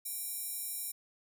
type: tone with high-pass filter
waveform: square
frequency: 784 Hz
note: G5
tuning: in tune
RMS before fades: -39 dBFS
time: 0.05-0.92 s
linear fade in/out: 10 ms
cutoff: 10000 Hz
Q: 1.7
effects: none